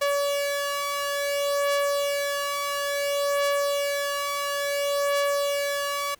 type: beating tone pair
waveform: sawtooth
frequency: 568 / 568.58 Hz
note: C#5 / C#5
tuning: +42 / +44 cents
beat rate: 0.58 Hz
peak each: -26 / -21 dBFS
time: 0.01-6.15 s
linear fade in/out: 10 ms
effects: pink hiss -59 dBFS RMS until 6.19 s